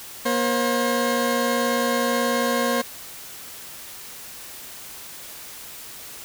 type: tone pair together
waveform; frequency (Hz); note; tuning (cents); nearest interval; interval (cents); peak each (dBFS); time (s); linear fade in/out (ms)
20% pulse; 238.3 / 535; A#3 / C5; +38 / +38; octave + major second; 1400; -18; 0.25-2.82; 10
effects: white hiss -39 dBFS RMS until 6.24 s